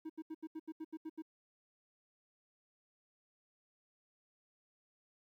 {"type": "tone bursts", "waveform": "triangle", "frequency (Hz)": 317.3, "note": "D#4", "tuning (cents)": 34, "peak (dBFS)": -39, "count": 10, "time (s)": [0.05, 1.222], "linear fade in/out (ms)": 10, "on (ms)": 47, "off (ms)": 78, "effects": ["13-bit"]}